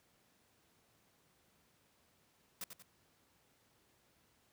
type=noise with echo; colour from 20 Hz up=white; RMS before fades=-43 dBFS; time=2.61-2.64 s; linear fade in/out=2 ms; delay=92 ms; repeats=2; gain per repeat=-7 dB; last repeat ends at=2.824 s; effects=pink hiss -72 dBFS RMS until 4.52 s + high-pass 80 Hz 12 dB/octave